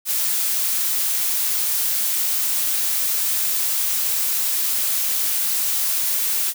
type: noise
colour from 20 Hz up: blue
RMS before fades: -21 dBFS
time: 0.05-6.54 s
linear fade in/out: 50 ms
effects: none